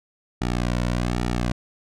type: tone with flanger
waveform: sawtooth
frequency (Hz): 60.3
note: B1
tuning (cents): -41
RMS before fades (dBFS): -24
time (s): 0.41-1.52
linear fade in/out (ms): 5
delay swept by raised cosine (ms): 1.9 to 2.47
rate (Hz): 1.2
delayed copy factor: -0.85
effects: low-pass 8000 Hz 12 dB/octave